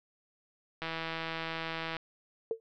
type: click train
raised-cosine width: 0.3 ms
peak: -20 dBFS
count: 188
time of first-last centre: 0.82-1.967 s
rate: 163 Hz
type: tone with exponential decay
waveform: sine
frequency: 451.1 Hz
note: A4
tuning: 43 cents sharp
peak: -25 dBFS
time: 2.51-2.6 s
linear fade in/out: 1 ms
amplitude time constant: 19 ms
effects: low-pass 5000 Hz 12 dB/octave